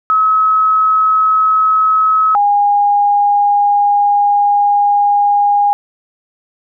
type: tone pair in turn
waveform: sine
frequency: 1284 / 816.8 Hz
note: E6 / G#5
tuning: -46 / -29 cents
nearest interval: minor sixth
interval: 783 cents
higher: first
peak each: -8 dBFS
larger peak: neither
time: 0.1-2.35 / 2.35-5.73 s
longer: second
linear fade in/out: 0 ms
effects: none